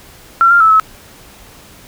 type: tone with pitch steps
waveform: sine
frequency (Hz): 1360 / 1394 / 1310 / 1294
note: F6 / F6 / E6 / E6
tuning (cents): -46 / -4 / -11 / -32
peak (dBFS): -5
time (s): 0.41-0.798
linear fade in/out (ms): 0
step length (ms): 97
effects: pink hiss -40 dBFS RMS until 1.87 s